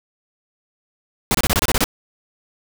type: noise bursts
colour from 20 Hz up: pink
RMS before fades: -17 dBFS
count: 9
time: 1.31-1.841 s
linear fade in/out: 0 ms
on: 35 ms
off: 27 ms
effects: none